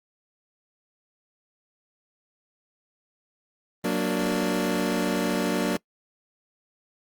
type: chord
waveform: 25% pulse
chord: Gb augmented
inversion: none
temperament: equal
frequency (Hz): 185 / 233.1 / 293.7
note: Gb3 / Bb3 / D4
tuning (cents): 0 / 0 / 0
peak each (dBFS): -24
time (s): 3.84-5.77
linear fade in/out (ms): 5
effects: noise-tail reverb RT60 0.1 s tail -24 dB re dry + Opus 32 kbps